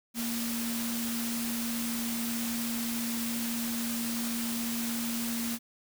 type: tone in noise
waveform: sine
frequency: 233.1 Hz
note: A#3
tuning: in tune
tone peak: -32 dBFS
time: 0.14-5.59 s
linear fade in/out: 50 ms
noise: white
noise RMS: -36 dBFS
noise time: 0.14-5.59 s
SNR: +1 dB
effects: none